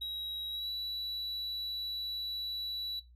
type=tone with pitch glide; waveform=triangle; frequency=3845 to 3937 Hz; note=B7 to B7; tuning=-47 to -6 cents; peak=-34 dBFS; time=0.01-3 s; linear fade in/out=10 ms; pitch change=+41 cents; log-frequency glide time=0.5-0.69 s; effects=noise-tail reverb RT60 0.2 s tail -17 dB re dry + added 60 Hz sine -55 dBFS peak until 3.15 s